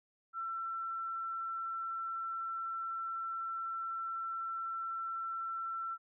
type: tone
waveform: sine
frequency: 1344 Hz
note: E6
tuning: 33 cents sharp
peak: -36 dBFS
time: 0.33-5.98 s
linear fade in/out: 50 ms
effects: none